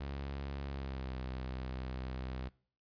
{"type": "tone with pitch glide", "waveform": "sawtooth", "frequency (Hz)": [69.3, 64.29], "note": ["C#2", "C2"], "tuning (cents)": [0, -30], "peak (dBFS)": -35, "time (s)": [0, 2.49], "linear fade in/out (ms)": 10, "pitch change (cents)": -130, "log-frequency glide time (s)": [0.68, 1.15], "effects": ["noise-tail reverb RT60 0.5 s tail -22 dB re dry", "resampled to 11025 Hz"]}